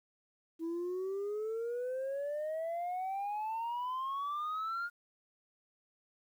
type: exponential sweep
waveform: sine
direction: up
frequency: 323.8 to 1428 Hz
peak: -32 dBFS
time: 0.59-4.9 s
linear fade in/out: 50 ms
effects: tanh soft clip ceiling -33 dBFS + 11-bit